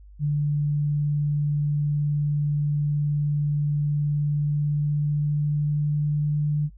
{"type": "tone with pitch glide", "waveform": "sine", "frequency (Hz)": [146.83, 148.54], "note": ["D3", "D3"], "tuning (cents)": [0, 20], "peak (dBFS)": -20, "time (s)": [0.19, 6.7], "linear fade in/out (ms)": 50, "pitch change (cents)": 20, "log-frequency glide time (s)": [4.19, 6.41], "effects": ["noise-tail reverb RT60 0.1 s tail -19 dB re dry", "added 50 Hz sine -44 dBFS peak until 6.77 s"]}